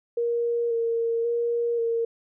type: tone with vibrato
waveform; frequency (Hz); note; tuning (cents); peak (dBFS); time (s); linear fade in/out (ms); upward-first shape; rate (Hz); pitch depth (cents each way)
sine; 466.2; A#4; 0; -22; 0.17-2.05; 5; square; 0.93; 18
effects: none